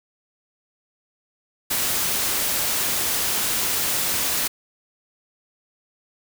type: noise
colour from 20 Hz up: white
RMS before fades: -23 dBFS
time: 1.7-4.48 s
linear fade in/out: 10 ms
effects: none